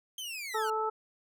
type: linear sweep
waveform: sawtooth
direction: down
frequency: 3173 to 1396.9 Hz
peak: -34 dBFS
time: 0.18-0.7 s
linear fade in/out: 2 ms
type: harmonic tone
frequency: 436.9 Hz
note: A4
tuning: 12 cents flat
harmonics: 1 / 2 / 3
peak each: -33 / -33 / -33 dBFS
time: 0.54-0.9 s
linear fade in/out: 10 ms
effects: none